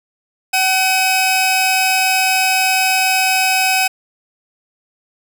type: tone pair together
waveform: sawtooth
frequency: 757 / 2546 Hz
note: F#5 / D#7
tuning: +39 / +39 cents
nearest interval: octave + major sixth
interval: 2100 cents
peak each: -12 dBFS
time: 0.53-3.88 s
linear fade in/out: 10 ms
effects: none